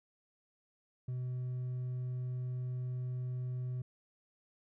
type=tone with hard clipping; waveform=sine; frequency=125.9 Hz; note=B2; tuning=34 cents sharp; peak=-36 dBFS; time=1.08-3.82 s; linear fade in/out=5 ms; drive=2 dB; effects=none